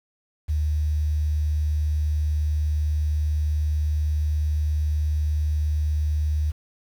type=tone with quantisation; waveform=sine; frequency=75.7 Hz; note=D#2; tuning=47 cents flat; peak=-20 dBFS; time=0.48-6.52 s; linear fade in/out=20 ms; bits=8; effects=none